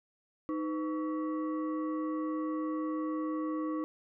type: tone with frequency modulation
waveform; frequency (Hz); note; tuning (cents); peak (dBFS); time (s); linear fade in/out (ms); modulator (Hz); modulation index
sine; 311.1; D#4; 0; -31; 0.49-3.84; 0; 816; 0.67
effects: none